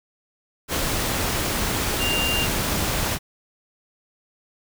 sine tone in noise, 2794 Hz, F7, in tune, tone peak -23 dBFS, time 1.98-2.48 s, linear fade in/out 50 ms, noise pink, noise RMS -24 dBFS, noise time 0.68-3.19 s, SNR -2 dB, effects none

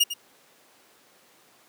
sawtooth tone with echo, 2849 Hz, F7, 34 cents sharp, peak -13 dBFS, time 0-0.04 s, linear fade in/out 10 ms, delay 100 ms, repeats 1, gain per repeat -12 dB, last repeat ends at 0.14 s, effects pink hiss -57 dBFS RMS until 1.68 s + high-pass 300 Hz 12 dB/octave

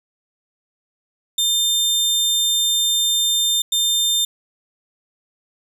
sawtooth tone bursts at uneven times, 3600 Hz, A7, 39 cents sharp, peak -13 dBFS, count 2, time 1.38-3.62 / 3.72-4.25 s, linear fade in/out 5 ms, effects none

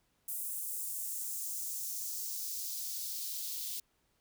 blue noise with high-pass filter sweep, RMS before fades -39 dBFS, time 0.28-3.8 s, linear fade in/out 5 ms, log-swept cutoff 9500 to 3700 Hz, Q 1.7, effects pink hiss -75 dBFS RMS until 4.2 s

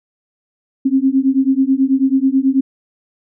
sine beating tone pair, 262.8 / 272 Hz, C4 / C#4, +8 / -33 cents, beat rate 9.2 Hz, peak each -14 dBFS, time 0.85-2.61 s, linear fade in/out 10 ms, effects none

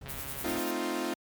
brown noise, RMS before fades -42 dBFS, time 0.01-0.59 s, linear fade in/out 5 ms
click train, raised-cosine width 0.3 ms, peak -28 dBFS, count 74, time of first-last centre 0.06-0.593 s, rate 137 Hz
violet noise with tremolo, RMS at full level -37 dBFS, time 0.08-0.72 s, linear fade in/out 20 ms, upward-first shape sine, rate 10 Hz, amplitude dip 50%
sawtooth chord, F dominant seventh, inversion first, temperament equal, 220 / 261.6 / 311.1 / 349.2 Hz, A3 / C4 / Eb4 / F4, 0 / 0 / 0 / 0 cents, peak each -36 / -32 / -32 / -30 dBFS, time 0.44-1.14 s, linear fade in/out 5 ms
effects high-pass 60 Hz 12 dB/octave + MP3 96 kbps

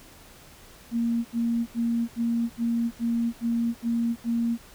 sine tone bursts, 233.1 Hz, A#3, in tune, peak -22 dBFS, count 9, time 0.91-4.578 s, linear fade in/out 50 ms, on 340 ms, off 76 ms, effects pink hiss -50 dBFS RMS until 4.74 s

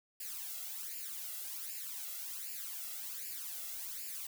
blue noise with flanger, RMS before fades -43 dBFS, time 0.2-4.27 s, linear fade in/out 5 ms, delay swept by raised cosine 0.41 to 1.51 ms, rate 1.3 Hz, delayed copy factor +0.75, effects none

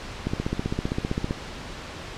click train, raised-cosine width 3 ms, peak -12 dBFS, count 17, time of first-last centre 0.27-1.309 s, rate 15.4 Hz, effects pink hiss -37 dBFS RMS until 2.17 s + low-pass 5000 Hz 12 dB/octave

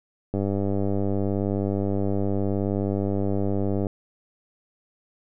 click train, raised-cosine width 2 ms, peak -13 dBFS, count 351, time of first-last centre 0.34-3.868 s, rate 99.2 Hz, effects none

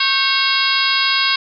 harmonic tone with a mistuned harmonic, 547 Hz, C#5, 23 cents flat, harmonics 2 / 3 / 4 / 5 / 6 / 7 / 8 / 9, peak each -22 / -22 / -22 / -22 / -22 / -22 / -22 / -22 dBFS, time 0-1.36 s, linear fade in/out 5 ms, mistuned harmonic 3, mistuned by -84 cents, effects none

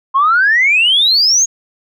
sine exponential sweep, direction up, 1046.5 to 6720 Hz, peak -7 dBFS, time 0.14-1.46 s, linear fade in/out 20 ms, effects tanh soft clip ceiling -3 dBFS

